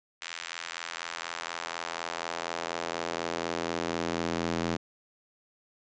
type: tone with high-pass filter sweep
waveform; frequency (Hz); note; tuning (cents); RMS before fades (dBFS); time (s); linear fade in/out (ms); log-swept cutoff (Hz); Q
square; 42.06; E1; +36; -34; 0.21-4.77; 10; 2000 to 210; 0.95
effects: resampled to 16000 Hz